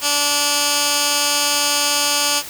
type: tone with band-pass filter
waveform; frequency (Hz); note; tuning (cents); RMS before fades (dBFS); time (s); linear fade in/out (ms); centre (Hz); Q
15% pulse; 290; D4; -22; -18; 0.01-2.43; 50; 6400; 0.93
effects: white hiss -33 dBFS RMS until 2.49 s